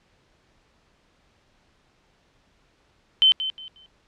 sine tone with echo, 3075 Hz, G7, 34 cents flat, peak -12 dBFS, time 3.22-3.32 s, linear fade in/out 0 ms, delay 180 ms, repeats 3, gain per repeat -12 dB, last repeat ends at 3.86 s, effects pink hiss -63 dBFS RMS until 4.07 s + low-pass 5000 Hz 12 dB/octave

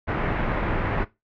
pink low-pass noise, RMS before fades -25 dBFS, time 0.07-1.05 s, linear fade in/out 20 ms, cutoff 2100 Hz, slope 24 dB/octave, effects noise-tail reverb RT60 0.2 s tail -17 dB re dry

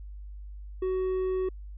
triangle tone, 373.6 Hz, F#4, 17 cents sharp, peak -24 dBFS, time 0.82-1.49 s, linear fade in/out 5 ms, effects added 50 Hz sine -39 dBFS peak until 1.77 s + resampled to 8000 Hz

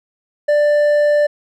sine tone with hard clipping, 590 Hz, D5, 8 cents sharp, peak -12 dBFS, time 0.48-1.27 s, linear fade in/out 10 ms, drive 5 dB, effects none

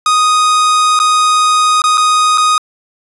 45% pulse tone with dropouts, 1244.5 Hz, D#6, in tune, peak -8 dBFS, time 0.06-2.58 s, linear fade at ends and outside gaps 2 ms, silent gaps 0.991-0.999 / 1.819-1.839 / 1.974-1.978 / 2.376-2.38 s, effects resampled to 24000 Hz

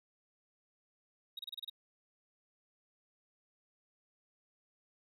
triangle tone bursts, 3778 Hz, A#7, 22 cents sharp, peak -39 dBFS, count 7, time 1.37-1.698 s, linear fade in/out 5 ms, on 22 ms, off 29 ms, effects none

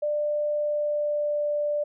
sine tone with pitch glide, 594 to 589.9 Hz, D5 to D5, +20 to +8 cents, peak -23 dBFS, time 0.02-1.84 s, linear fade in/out 10 ms, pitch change -12 cents, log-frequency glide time 0.54-1.48 s, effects none

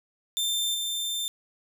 sawtooth tone with level steps, 3579 Hz, A7, 29 cents sharp, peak -22 / -25 dBFS, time 0.37-1.28 s, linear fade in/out 0 ms, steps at 0.74 s, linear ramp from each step 10 ms, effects none

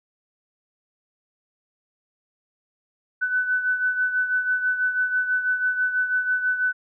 sine beating tone pair, 1500 / 1506.1 Hz, F#6 / F#6, +23 / +30 cents, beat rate 6.1 Hz, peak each -21 / -28 dBFS, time 3.21-6.73 s, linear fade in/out 20 ms, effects none

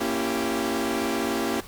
sawtooth chord, A# diminished seventh, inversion none, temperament equal with one note detuned, 233.1 / 277.2 / 336.2 / 392 Hz, A#3 / C#4 / E4 / G4, 0 / 0 / +34 / 0 cents, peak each -26 dBFS, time 0-1.61 s, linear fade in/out 10 ms, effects added 92 Hz sine -49 dBFS peak until 1.67 s + pink hiss -45 dBFS RMS until 1.67 s

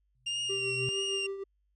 sine tone with exponential growth, 125.9 Hz, B2, 34 cents sharp, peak -32 dBFS, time 0.15-0.89 s, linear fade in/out 0 ms, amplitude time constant 160 ms
40% pulse tone with vibrato, 2794 Hz, F7, in tune, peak -30 dBFS, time 0.26-1.27 s, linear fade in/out 10 ms, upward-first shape triangle, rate 1.6 Hz, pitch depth 37 cents each way
triangle tone with tremolo, 392 Hz, G4, in tune, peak -30 dBFS, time 0.49-1.44 s, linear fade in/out 10 ms, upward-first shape triangle, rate 6.5 Hz, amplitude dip 60%
effects added 50 Hz sine -70 dBFS peak until 1.75 s + resampled to 22050 Hz

